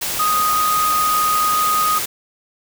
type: tone in noise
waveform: sine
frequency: 1244.5 Hz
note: D#6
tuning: in tune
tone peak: -15 dBFS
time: 0.19-1.99 s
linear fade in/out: 10 ms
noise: white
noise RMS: -23 dBFS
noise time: 0.01-2.06 s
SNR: +5 dB
effects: none